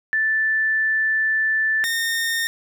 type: tone pair in turn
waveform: sine / sawtooth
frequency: 1760 / 1832.4 Hz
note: A6 / A#6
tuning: 0 / -30 cents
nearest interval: minor second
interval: 70 cents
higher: second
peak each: -17 dBFS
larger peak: neither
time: 0.13-1.84 / 1.84-2.47 s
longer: first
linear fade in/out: 0 ms
effects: none

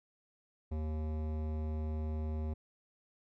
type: tone with hard clipping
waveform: sine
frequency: 77.6 Hz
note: D#2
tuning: 4 cents flat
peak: -36 dBFS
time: 0.71-2.54 s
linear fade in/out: 10 ms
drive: 16 dB
effects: none

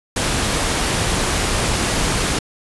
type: noise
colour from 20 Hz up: pink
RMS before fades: -19 dBFS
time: 0.16-2.39 s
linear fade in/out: 5 ms
effects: resampled to 24000 Hz

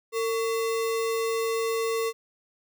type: tone with sample-and-hold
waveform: sine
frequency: 453.5 Hz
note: A#4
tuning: 48 cents flat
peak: -24 dBFS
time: 0.12-2.13 s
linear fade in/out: 50 ms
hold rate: 1575 Hz
effects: none

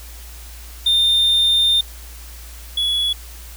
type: tone pair in turn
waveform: triangle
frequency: 3620 / 3385 Hz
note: A7 / G#7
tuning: +48 / +32 cents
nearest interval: minor second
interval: 116 cents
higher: first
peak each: -11 / -15 dBFS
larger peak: first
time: 0.86-1.81 / 2.77-3.13 s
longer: first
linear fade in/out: 5 ms
effects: added 58 Hz sine -35 dBFS peak until 3.56 s + white hiss -41 dBFS RMS until 3.56 s

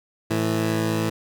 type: tone pair together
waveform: 15% pulse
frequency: 110 / 164.81 Hz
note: A2 / E3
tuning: 0 / 0 cents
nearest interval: perfect fifth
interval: 700 cents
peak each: -17 / -20 dBFS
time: 0.3-1.1 s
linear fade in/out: 10 ms
effects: none

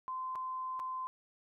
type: tone with dropouts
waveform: sine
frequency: 1033 Hz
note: C6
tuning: 22 cents flat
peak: -36 dBFS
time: 0.08-1.07 s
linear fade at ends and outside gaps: 0 ms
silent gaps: 0.353-0.357 / 0.794-0.799 s
effects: none

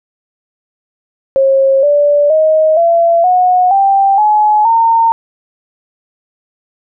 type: tone with pitch steps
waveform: sine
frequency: 540 / 582.1 / 627.5 / 676.4 / 729.2 / 786.1 / 847.4 / 913.4 Hz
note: C#5 / D5 / D#5 / E5 / F#5 / G5 / G#5 / A#5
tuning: -45 / -15 / +15 / +44 / -25 / +5 / +35 / -36 cents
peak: -6 dBFS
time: 1.36-5.12 s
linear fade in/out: 0 ms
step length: 470 ms
effects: none

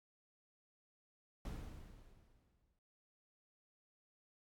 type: noise with exponential decay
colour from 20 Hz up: brown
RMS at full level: -43 dBFS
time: 1.45-2.79 s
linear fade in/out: 2 ms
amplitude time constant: 290 ms
effects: AAC 64 kbps

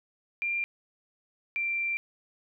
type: tone pair in turn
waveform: sine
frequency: 2384 / 2359 Hz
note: D7 / D7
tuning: +25 / +7 cents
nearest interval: unison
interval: 18 cents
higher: first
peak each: -27 dBFS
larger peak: neither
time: 0.42-0.64 / 1.56-1.97 s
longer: second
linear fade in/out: 0 ms
effects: none

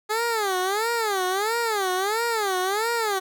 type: tone with vibrato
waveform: 15% pulse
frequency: 415.3 Hz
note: G#4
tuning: in tune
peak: -16 dBFS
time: 0.09-3.2 s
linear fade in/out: 20 ms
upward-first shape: sine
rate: 1.5 Hz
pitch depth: 220 cents each way
effects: none

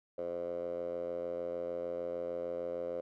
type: tone with band-pass filter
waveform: 10% pulse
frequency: 86.6 Hz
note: F2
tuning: 14 cents flat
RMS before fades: -38 dBFS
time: 0.18-3.01 s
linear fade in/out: 5 ms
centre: 540 Hz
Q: 6.6
effects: none

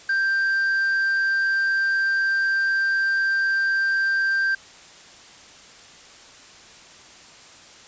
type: tone with quantisation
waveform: triangle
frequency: 1576 Hz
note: G6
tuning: 9 cents sharp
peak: -17 dBFS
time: 0.09-4.55 s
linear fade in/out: 5 ms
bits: 7
effects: white hiss -46 dBFS RMS until 7.87 s + resampled to 16000 Hz

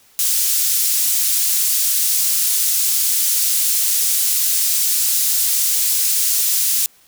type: high-pass noise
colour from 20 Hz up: pink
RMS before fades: -17 dBFS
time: 0.19-6.86 s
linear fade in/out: 0 ms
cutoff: 7000 Hz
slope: 12 dB/octave
effects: white hiss -52 dBFS RMS until 7.07 s

